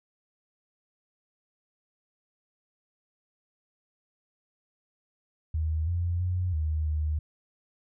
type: tone with pitch steps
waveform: sine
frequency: 78.9 / 86.8 / 90.4 / 77.7 / 76.6 Hz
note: D#2 / F2 / F#2 / D#2 / D#2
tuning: +25 / -10 / -40 / -2 / -27 cents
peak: -25 dBFS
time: 5.54-7.19 s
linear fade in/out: 5 ms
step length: 330 ms
effects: none